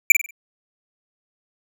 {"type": "tone with echo", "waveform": "square", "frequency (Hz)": 2349, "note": "D7", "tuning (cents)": 0, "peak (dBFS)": -5, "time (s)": [0.1, 0.12], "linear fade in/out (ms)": 2, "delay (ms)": 47, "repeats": 4, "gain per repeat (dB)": -9, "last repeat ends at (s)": 0.308, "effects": []}